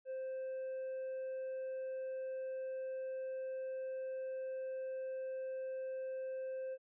sine tone with hard clipping, 523.3 Hz, C5, in tune, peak -40 dBFS, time 0.05-6.78 s, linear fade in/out 50 ms, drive 2 dB, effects resampled to 8000 Hz

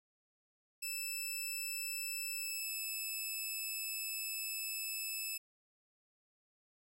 10% pulse tone with pitch glide, 2637 to 2616 Hz, E7 to E7, 0 to -14 cents, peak -30 dBFS, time 0.82-5.38 s, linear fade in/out 10 ms, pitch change -14 cents, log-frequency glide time 2.31-2.75 s, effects none

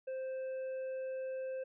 harmonic tone, 523.3 Hz, C5, in tune, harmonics 1 / 3 / 5, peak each -37 / -56 / -60 dBFS, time 0.07-1.64 s, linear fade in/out 10 ms, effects none

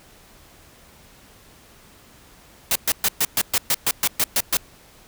white noise bursts, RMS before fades -19 dBFS, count 12, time 2.71-4.57 s, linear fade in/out 2 ms, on 45 ms, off 120 ms, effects pink hiss -50 dBFS RMS until 5.07 s

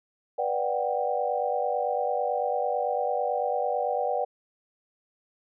sine chord, G major seventh, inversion first, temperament just, 490 / 588 / 735 / 784 Hz, B4 / D5 / F#5 / G5, -14 / +2 / -12 / 0 cents, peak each -30 dBFS, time 0.38-4.25 s, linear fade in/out 10 ms, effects none

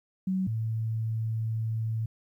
sine tone pair in turn, 188.3 / 111.69 Hz, F#3 / A2, +31 / +26 cents, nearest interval major sixth, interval 905 cents, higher first, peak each -25 / -27 dBFS, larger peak first, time 0.27-0.47 / 0.47-2.06 s, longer second, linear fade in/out 5 ms, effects 11-bit

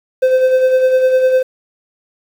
triangle tone with tremolo, 516 Hz, C5, 24 cents flat, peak -5 dBFS, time 0.22-1.43 s, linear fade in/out 10 ms, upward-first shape sine, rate 9.9 Hz, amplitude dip 45%, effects 7-bit

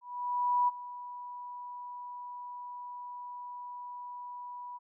sine tone with ADSR envelope, 980 Hz, B5, 14 cents flat, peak -23 dBFS, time 0.01-4.79 s, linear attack 670 ms, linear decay 22 ms, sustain -17 dB, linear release 27 ms, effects none

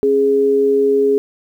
sine tone pair together, 271.3 / 415.3 Hz, C#4 / G#4, -37 / 0 cents, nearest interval perfect fifth, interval 737 cents, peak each -20 / -11 dBFS, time 0.03-1.18 s, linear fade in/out 0 ms, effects 8-bit

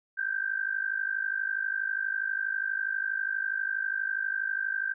sine tone with amplitude modulation, 1568 Hz, G6, in tune, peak -24 dBFS, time 0.17-4.94 s, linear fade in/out 20 ms, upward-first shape sine, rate 52.3 Hz, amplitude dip 85%, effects none

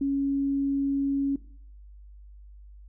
sine tone, 277.2 Hz, C#4, in tune, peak -23 dBFS, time 0.01-1.36 s, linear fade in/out 5 ms, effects noise-tail reverb RT60 0.5 s tail -18 dB re dry + added 50 Hz sine -45 dBFS peak until 2.88 s

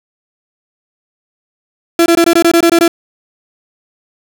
35% pulse tone bursts, 337.1 Hz, E4, 39 cents sharp, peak -4 dBFS, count 10, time 1.99-2.879 s, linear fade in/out 2 ms, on 70 ms, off 21 ms, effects none

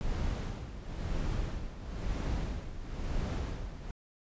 brown noise with tremolo, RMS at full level -32 dBFS, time 0.01-3.91 s, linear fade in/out 0 ms, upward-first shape sine, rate 1 Hz, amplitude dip 70%, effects resampled to 16000 Hz

